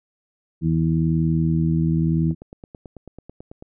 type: harmonic tone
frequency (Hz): 80.8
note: E2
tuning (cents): -34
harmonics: 1 / 2 / 3 / 4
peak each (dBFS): -27 / -18 / -27 / -26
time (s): 0.61-2.35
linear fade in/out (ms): 50
type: click train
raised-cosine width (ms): 2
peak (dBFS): -25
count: 13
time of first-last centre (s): 2.31-3.624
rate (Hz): 9.13
effects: none